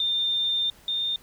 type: tone pair in turn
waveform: sine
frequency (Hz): 3608 / 3627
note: A7 / A#7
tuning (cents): +43 / -48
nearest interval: unison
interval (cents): 9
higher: second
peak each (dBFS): -22 / -24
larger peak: first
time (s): 0-0.7 / 0.88-1.16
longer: first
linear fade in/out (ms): 2
effects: pink hiss -54 dBFS RMS until 1.22 s